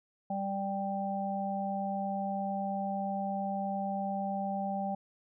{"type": "harmonic tone", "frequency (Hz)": 196.6, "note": "G3", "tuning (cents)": 5, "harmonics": [1, 3, 4], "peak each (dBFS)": [-35, -39, -34], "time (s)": [0.3, 4.95], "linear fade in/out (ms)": 5, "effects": []}